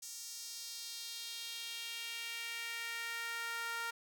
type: tone with high-pass filter sweep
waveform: sawtooth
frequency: 463.6 Hz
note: A#4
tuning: 10 cents flat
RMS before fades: -43 dBFS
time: 0.02-3.91 s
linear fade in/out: 10 ms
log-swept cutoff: 6300 to 1300 Hz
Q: 2
effects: none